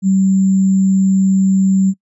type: tone with sample-and-hold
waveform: sine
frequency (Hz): 191.5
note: G3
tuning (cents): -40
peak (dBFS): -9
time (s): 0.02-1.94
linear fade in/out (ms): 50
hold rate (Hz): 7350
effects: noise-tail reverb RT60 0.1 s tail -24 dB re dry + resampled to 24000 Hz